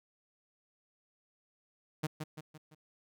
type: tone with echo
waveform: sawtooth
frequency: 154.7 Hz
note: D#3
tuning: 10 cents flat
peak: -27 dBFS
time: 2.03-2.07 s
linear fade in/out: 10 ms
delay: 170 ms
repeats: 4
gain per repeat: -6 dB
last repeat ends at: 2.75 s
effects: none